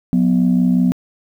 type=tone pair together; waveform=sine; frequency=181.3 / 246.9 Hz; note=F#3 / B3; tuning=-35 / 0 cents; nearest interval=perfect fourth; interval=535 cents; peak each=-13 dBFS; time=0.13-0.92 s; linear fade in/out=0 ms; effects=tanh soft clip ceiling -6 dBFS + 8-bit